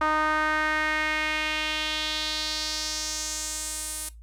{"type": "tone with band-pass filter sweep", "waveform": "sawtooth", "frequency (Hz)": 308.6, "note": "D#4", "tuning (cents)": -14, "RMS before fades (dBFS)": -28, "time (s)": [0.01, 4.09], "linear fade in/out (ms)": 5, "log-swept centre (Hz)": [1200, 10000], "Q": 2.5, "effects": ["noise-tail reverb RT60 0.2 s tail -18 dB re dry", "added 56 Hz sine -43 dBFS peak until 4.22 s"]}